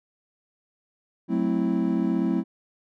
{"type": "chord", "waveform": "triangle", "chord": "F# half-diminished seventh", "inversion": "none", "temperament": "equal", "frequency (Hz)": [185, 220, 261.6, 329.6], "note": ["F#3", "A3", "C4", "E4"], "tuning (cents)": [0, 0, 0, 0], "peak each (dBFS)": -25, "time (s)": [1.28, 2.44], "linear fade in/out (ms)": 50, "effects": []}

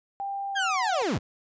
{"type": "tone with pitch glide", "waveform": "sine", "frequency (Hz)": [793, 748.5], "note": ["G5", "F#5"], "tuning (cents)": [20, 20], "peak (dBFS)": -29, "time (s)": [0.2, 1.02], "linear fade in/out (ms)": 0, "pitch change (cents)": -100, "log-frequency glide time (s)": [0.5, 0.79]}
{"type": "linear sweep", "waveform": "30% pulse", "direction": "down", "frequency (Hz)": [1661.2, 55], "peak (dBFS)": -22, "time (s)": [0.55, 1.19], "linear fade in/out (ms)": 20}
{"effects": ["resampled to 16000 Hz"]}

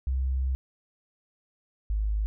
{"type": "tone pair in turn", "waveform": "sine", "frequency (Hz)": [65.41, 52.33], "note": ["C2", "G#1"], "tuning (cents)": [0, 14], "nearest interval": "major third", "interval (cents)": 386, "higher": "first", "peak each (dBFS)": -24, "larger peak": "neither", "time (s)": [[0.07, 0.55], [1.9, 2.26]], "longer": "first", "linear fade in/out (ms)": 0, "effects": []}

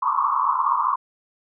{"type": "band-pass noise", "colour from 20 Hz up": "pink", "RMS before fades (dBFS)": -21, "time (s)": [0.02, 0.96], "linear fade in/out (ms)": 10, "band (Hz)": [950, 1200], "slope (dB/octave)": 96, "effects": []}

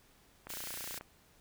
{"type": "click train", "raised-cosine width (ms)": 0.5, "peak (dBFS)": -30, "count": 17, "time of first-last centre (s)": [0.47, 1.011], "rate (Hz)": 29.6}
{"type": "high-pass noise", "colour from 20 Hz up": "white", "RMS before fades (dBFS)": -43, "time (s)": [0.49, 0.99], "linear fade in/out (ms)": 10, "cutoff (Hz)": 1400, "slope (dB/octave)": 96}
{"effects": ["pink hiss -65 dBFS RMS until 1.4 s"]}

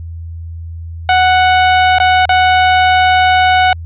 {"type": "tone with dropouts", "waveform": "sawtooth", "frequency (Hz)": 740, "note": "F#5", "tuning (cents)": 0, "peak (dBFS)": -3, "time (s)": [1.09, 3.73], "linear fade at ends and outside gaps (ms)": 2, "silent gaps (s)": [[1.985, 2], [2.255, 2.292]], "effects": ["added 83 Hz sine -23 dBFS peak until 3.85 s", "resampled to 8000 Hz"]}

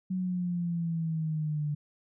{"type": "exponential sweep", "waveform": "sine", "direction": "down", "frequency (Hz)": [186.8, 146.83], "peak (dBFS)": -28, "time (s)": [0.1, 1.75], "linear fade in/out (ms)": 10, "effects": []}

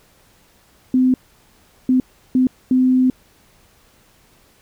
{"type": "tone bursts at uneven times", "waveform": "sine", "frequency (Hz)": 256.2, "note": "C4", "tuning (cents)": -36, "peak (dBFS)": -11, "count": 4, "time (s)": [[0.94, 1.14], [1.89, 2], [2.35, 2.47], [2.71, 3.1]], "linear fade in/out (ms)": 2, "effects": ["pink hiss -54 dBFS RMS until 4.61 s"]}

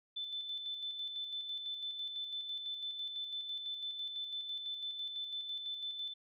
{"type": "tone with tremolo", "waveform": "sine", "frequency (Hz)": 3520, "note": "A7", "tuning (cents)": 0, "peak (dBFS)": -37, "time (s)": [0.16, 6.14], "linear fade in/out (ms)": 10, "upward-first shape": "square", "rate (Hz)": 6, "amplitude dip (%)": 40, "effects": []}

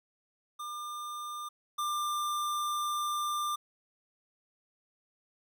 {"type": "tone pair in turn", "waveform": "square", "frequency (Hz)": [1200, 1192.4], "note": ["D6", "D6"], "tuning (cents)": [37, 26], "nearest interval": "unison", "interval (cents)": 11, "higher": "first", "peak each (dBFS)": [-38, -31], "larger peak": "second", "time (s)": [[0.59, 1.49], [1.78, 3.56]], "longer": "second", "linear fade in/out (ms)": 10, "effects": []}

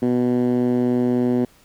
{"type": "tone with band-pass filter", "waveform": "10% pulse", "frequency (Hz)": 123.47, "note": "B2", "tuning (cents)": 0, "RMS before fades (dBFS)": -19, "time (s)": [0.02, 1.45], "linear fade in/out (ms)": 5, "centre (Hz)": 270, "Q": 2.3, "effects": ["pink hiss -54 dBFS RMS until 1.64 s"]}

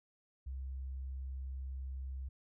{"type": "tone", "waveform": "sine", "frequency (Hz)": 66, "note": "C2", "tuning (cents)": 16, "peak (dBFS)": -39, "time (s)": [0.46, 2.29], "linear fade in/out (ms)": 10, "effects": []}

